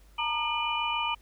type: tone cluster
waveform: sine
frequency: 889 / 936 / 1209 / 2420 / 2976 Hz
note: A5 / A#5 / D6 / D#7 / F#7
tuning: +18 / +7 / +50 / -49 / +9 cents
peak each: -38 / -31 / -34 / -33 / -33 dBFS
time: 0.18-1.15 s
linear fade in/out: 10 ms
effects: added 50 Hz sine -53 dBFS peak until 1.21 s + pink hiss -63 dBFS RMS until 1.21 s